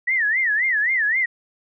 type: tone with vibrato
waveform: sine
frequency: 1883 Hz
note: A#6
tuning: 17 cents sharp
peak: -17 dBFS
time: 0.07-1.26 s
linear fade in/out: 10 ms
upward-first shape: sine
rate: 3.8 Hz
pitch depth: 210 cents each way
effects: none